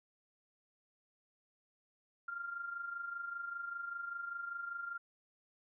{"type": "tone with amplitude modulation", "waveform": "sine", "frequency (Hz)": 1392, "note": "F6", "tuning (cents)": -6, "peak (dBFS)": -37, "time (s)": [2.28, 4.98], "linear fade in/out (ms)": 5, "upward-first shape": "sine", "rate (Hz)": 25.1, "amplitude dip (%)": 60, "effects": []}